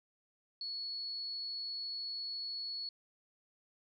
sine tone, 4386 Hz, C#8, 19 cents flat, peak -38 dBFS, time 0.61-2.89 s, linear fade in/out 2 ms, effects none

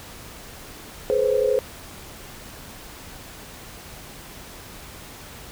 sine tone cluster, 425.2 / 499.9 / 531 Hz, G#4 / B4 / C5, +41 / +21 / +25 cents, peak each -22 dBFS, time 1.1-1.59 s, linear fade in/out 0 ms, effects pink hiss -41 dBFS RMS until 5.51 s

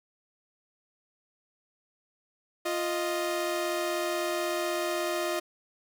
sawtooth tone pair together, 349.2 / 622.2 Hz, F4 / D#5, 0 / 0 cents, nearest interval minor seventh, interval 1000 cents, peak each -27 dBFS, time 2.65-5.4 s, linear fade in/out 10 ms, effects none

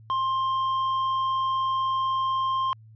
sine tone with tanh clipping, 1056 Hz, C6, 16 cents sharp, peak -24 dBFS, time 0.1-2.73 s, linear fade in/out 0 ms, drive 7 dB, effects added 110 Hz sine -47 dBFS peak until 2.95 s + resampled to 11025 Hz

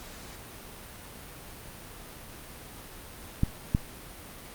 clicks, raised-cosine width 5 ms, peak -10 dBFS, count 2, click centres 3.434 / 3.749 s, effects pink hiss -45 dBFS RMS until 4.54 s + Opus 48 kbps

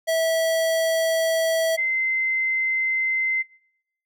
square / sine tone pair in turn, 652 / 2070 Hz, E5 / C7, -19 / -19 cents, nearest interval octave + minor sixth, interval 2000 cents, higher second, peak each -20 dBFS, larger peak neither, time 0.07-1.77 / 1.77-3.43 s, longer first, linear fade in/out 20 ms, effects noise-tail reverb RT60 0.8 s tail -26 dB re dry

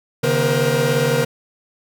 45% pulse tone cluster, 135.5 / 153.1 / 239.1 / 472.8 / 519 Hz, C#3 / D#3 / A#3 / A#4 / C5, -39 / -28 / +44 / +24 / -14 cents, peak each -22 / -23 / -26 / -19 / -23 dBFS, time 0.23-1.25 s, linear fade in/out 10 ms, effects none

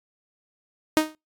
sawtooth tone with exponential decay, 311.1 Hz, D#4, in tune, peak -9 dBFS, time 0.97-1.15 s, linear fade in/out 0 ms, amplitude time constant 38 ms, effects noise-tail reverb RT60 0.2 s tail -25 dB re dry + AAC 64 kbps

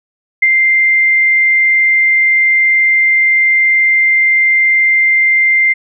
sine tone with ADSR envelope, 2093 Hz, C7, in tune, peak -4 dBFS, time 0.42-5.74 s, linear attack 8 ms, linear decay 37 ms, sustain -3 dB, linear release 21 ms, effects none

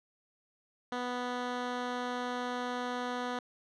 10% pulse tone, 246.9 Hz, B3, in tune, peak -25 dBFS, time 0.92-3.39 s, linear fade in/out 2 ms, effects low-pass 4000 Hz 12 dB/octave

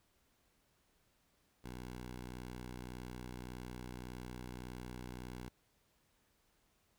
10% pulse tone, 61.74 Hz, B1, in tune, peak -37 dBFS, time 1.64-5.49 s, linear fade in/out 5 ms, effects pink hiss -75 dBFS RMS until 6.98 s

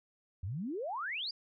sine exponential sweep, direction up, 82.1 to 4991 Hz, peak -35 dBFS, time 0.43-1.31 s, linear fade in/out 5 ms, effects none

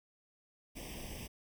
pink noise with comb filter, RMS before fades -45 dBFS, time 0.75-1.28 s, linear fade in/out 20 ms, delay 0.36 ms, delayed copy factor +0.95, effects none

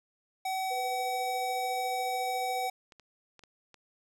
square tone, 758 Hz, F#5, 42 cents sharp, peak -31 dBFS, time 0.45-2.7 s, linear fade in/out 5 ms
sine tone with tremolo, 498.6 Hz, B4, 16 cents sharp, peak -35 dBFS, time 0.7-2.69 s, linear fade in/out 20 ms, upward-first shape sine, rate 14 Hz, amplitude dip 45%
clicks, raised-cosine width 0.2 ms, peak -35 dBFS, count 5, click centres 2.922 / 2.997 / 3.393 / 3.437 / 3.743 s
effects none

